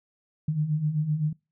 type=beating tone pair; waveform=sine; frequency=146.83 / 154.63 Hz; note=D3 / D#3; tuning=0 / -10 cents; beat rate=7.8 Hz; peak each=-30 / -24 dBFS; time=0.48-1.33 s; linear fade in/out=5 ms; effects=noise-tail reverb RT60 0.3 s tail -26 dB re dry